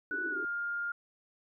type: tone with pitch glide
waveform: sine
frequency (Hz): 1480 to 1408.3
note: F#6 to F6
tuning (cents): 0 to +14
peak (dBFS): -32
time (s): 0.11-0.92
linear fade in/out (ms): 5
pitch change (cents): -86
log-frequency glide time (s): 0.31-0.37
type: band-pass noise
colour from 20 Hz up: white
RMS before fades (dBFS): -43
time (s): 0.11-0.45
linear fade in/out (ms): 0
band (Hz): 280 to 410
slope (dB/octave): 96
effects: none